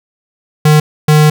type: tone bursts at uneven times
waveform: square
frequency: 152.1 Hz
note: D#3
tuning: 39 cents flat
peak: -5 dBFS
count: 2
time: 0.65-0.8 / 1.08-1.3 s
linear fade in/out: 5 ms
effects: none